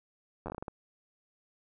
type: slowing click train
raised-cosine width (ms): 1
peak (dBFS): -24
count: 9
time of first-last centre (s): 0.46-0.682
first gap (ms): 10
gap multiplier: 1.28
effects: none